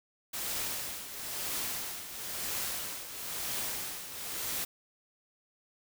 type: noise with tremolo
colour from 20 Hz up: white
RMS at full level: -34 dBFS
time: 0.33-4.65 s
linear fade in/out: 10 ms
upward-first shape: triangle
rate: 1 Hz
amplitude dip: 70%
effects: none